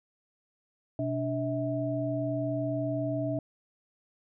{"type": "tone cluster", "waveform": "sine", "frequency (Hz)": [125.9, 291.6, 644], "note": ["B2", "D4", "E5"], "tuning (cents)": [34, -12, -41], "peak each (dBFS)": [-33, -32, -32], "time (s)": [0.99, 3.39], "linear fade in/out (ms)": 2, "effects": []}